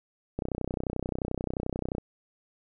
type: click train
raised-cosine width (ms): 2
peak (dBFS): -17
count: 51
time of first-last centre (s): 0.39-1.982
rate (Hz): 31.4
effects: none